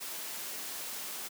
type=noise; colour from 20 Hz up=white; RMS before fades=-40 dBFS; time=0-1.29 s; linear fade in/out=20 ms; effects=high-pass 200 Hz 12 dB/octave